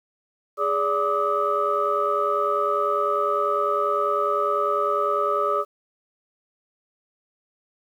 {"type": "tone cluster", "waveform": "sine", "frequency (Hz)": [413.4, 578, 1184, 1274], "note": ["G#4", "D5", "D6", "D#6"], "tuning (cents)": [-8, -28, 14, 41], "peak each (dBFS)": [-26, -25, -25, -24], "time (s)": [0.57, 5.65], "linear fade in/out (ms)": 50, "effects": ["tanh soft clip ceiling -10 dBFS", "9-bit"]}